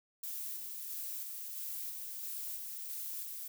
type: noise with tremolo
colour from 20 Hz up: violet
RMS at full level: -41 dBFS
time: 0.23-3.48 s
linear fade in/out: 5 ms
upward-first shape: square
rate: 1.5 Hz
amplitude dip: 25%
effects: none